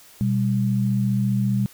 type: tone pair together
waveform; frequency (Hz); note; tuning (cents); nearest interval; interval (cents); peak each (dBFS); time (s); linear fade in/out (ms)
sine; 123.47 / 198.24; B2 / G3; 0 / +20; minor sixth; 820; -21; 0.21-1.66; 0
effects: white hiss -49 dBFS RMS until 1.73 s